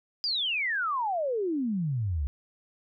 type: exponential sweep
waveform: sine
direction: down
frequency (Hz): 4978 to 65.1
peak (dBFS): -26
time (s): 0.24-2.27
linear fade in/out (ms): 0
effects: none